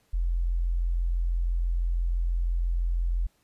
sine tone, 43.02 Hz, F1, 25 cents flat, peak -23 dBFS, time 0.13-3.27 s, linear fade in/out 10 ms, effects pink hiss -68 dBFS RMS until 3.43 s + resampled to 32000 Hz

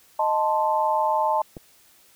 sine chord, A diminished, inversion second, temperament equal, 622.3 / 880 / 1046.5 Hz, Eb5 / A5 / C6, 0 / 0 / 0 cents, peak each -25 / -21 / -27 dBFS, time 0.19-1.42 s, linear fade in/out 5 ms
clicks, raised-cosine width 2 ms, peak -23 / -33 dBFS, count 2, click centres 1.568 / 1.574 s
effects white hiss -56 dBFS RMS until 2.15 s

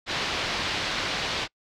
white low-pass noise, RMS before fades -29 dBFS, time 0.06-1.48 s, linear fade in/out 50 ms, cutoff 4400 Hz, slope 24 dB/octave, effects noise-tail reverb RT60 0.1 s tail -26 dB re dry

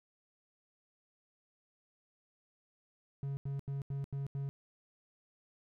triangle tone bursts, 138.59 Hz, C#3, in tune, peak -33 dBFS, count 6, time 3.23-4.49 s, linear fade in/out 0 ms, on 140 ms, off 84 ms, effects none

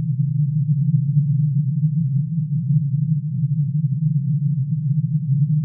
white band-pass noise, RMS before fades -19 dBFS, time 0-5.64 s, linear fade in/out 0 ms, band 130 to 160 Hz, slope 96 dB/octave, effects none

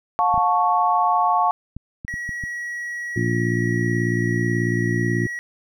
sine chord, F augmented, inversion none, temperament equal with one note detuned, 714.4 / 880 / 1108.7 Hz, F5 / A5 / C#6, +39 / 0 / 0 cents, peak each -20 dBFS, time 0.19-1.51 s, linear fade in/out 0 ms
clicks, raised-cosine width 5 ms, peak -20 dBFS, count 7, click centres 0.342 / 0.378 / 1.766 / 2.049 / 2.14 / 2.292 / 2.438 s
triangle tone, 1918 Hz, A#6, 49 cents sharp, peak -25 dBFS, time 2.08-5.39 s, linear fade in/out 0 ms
harmonic tone, 58.27 Hz, A#1, in tune, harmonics 2 / 3 / 4 / 5 / 6, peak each -22 / -26 / -28 / -28 / -26 dBFS, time 3.16-5.27 s, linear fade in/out 5 ms
effects none

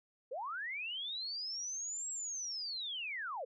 sine linear two-way sweep, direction up then down, 453 to 7690 to 453 Hz, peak -38 dBFS, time 0.31-3.45 s, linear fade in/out 10 ms, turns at 2.1 s, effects none

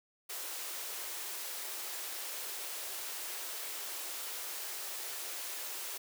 white high-pass noise, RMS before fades -41 dBFS, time 0.29-5.98 s, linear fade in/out 10 ms, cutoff 330 Hz, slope 48 dB/octave, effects none

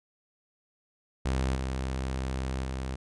sawtooth tone with level steps, 65.41 Hz, C2, in tune, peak -22 / -26 / -28 dBFS, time 1.25-2.96 s, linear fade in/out 10 ms, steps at 1.55 / 2.64 s, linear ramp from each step 2 ms, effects resampled to 22050 Hz

